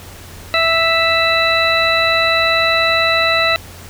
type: harmonic tone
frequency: 659.3 Hz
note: E5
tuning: in tune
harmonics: 1 / 2 / 3 / 4 / 6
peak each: -18 / -18 / -18 / -18 / -18 dBFS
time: 0.54-3.56 s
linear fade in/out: 0 ms
effects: added 89 Hz sine -37 dBFS peak until 3.89 s + pink hiss -37 dBFS RMS until 3.89 s